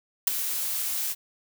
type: noise with ADSR envelope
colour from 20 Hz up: blue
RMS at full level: -17 dBFS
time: 0.27-1.15 s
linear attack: 5 ms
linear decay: 10 ms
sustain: -12 dB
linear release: 39 ms
effects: none